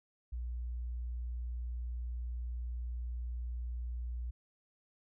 sine tone, 60 Hz, B1, 49 cents flat, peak -36 dBFS, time 0.32-4.31 s, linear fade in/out 10 ms, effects none

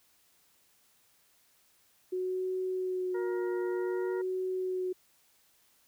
sine tone with vibrato, 367.2 Hz, F#4, 13 cents flat, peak -30 dBFS, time 2.12-4.93 s, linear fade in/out 10 ms, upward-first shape sine, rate 0.54 Hz, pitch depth 24 cents each way
harmonic tone, 472 Hz, A#4, 22 cents sharp, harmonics 1 / 2 / 3 / 4, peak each -38 / -44 / -48 / -50 dBFS, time 3.14-4.22 s, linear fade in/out 10 ms
effects white hiss -67 dBFS RMS until 5.87 s

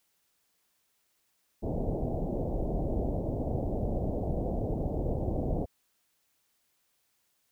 pink low-pass noise, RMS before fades -31 dBFS, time 1.62-5.66 s, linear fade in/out 20 ms, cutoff 720 Hz, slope 48 dB/octave, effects white hiss -74 dBFS RMS until 7.51 s

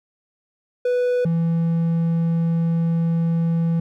triangle tone pair in turn, 493.9 / 166.35 Hz, B4 / E3, 0 / +16 cents, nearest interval octave + perfect fifth, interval 1884 cents, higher first, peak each -15 dBFS, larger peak neither, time 0.85-1.25 / 1.25-3.8 s, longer second, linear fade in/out 5 ms, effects none

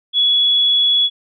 sine tone, 3382 Hz, G#7, 31 cents sharp, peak -11 dBFS, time 0.13-1.1 s, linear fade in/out 50 ms, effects none

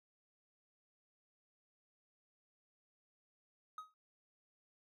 triangle tone with exponential decay, 1261 Hz, D#6, 23 cents sharp, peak -39 dBFS, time 3.78-3.94 s, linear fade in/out 2 ms, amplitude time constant 34 ms, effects none

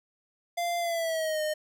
square tone with pitch glide, 692 to 613 Hz, F5 to D#5, -16 to -26 cents, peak -28 dBFS, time 0.57-1.54 s, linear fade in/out 10 ms, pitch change -210 cents, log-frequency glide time 0.79-1.42 s, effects none

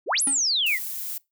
sine exponential two-way sweep, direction up then down, 285.4 to 11380 to 1867 Hz, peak -20 dBFS, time 0.06-0.79 s, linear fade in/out 50 ms, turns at 0.22 s
square tone with exponential decay, 275 Hz, C#4, 14 cents flat, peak -27 dBFS, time 0.27-0.44 s, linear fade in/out 2 ms, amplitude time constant 36 ms
violet noise, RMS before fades -32 dBFS, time 0.66-1.18 s, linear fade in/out 5 ms
effects noise-tail reverb RT60 0.2 s tail -23 dB re dry

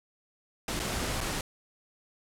pink noise with dropouts, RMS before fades -32 dBFS, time 0.68-1.41 s, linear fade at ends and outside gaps 2 ms, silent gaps 0.794-0.799 / 1.206-1.211 s, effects low-pass 11000 Hz 12 dB/octave

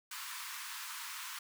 pink high-pass noise, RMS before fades -44 dBFS, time 0.11-1.39 s, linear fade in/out 5 ms, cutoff 930 Hz, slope 96 dB/octave, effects none

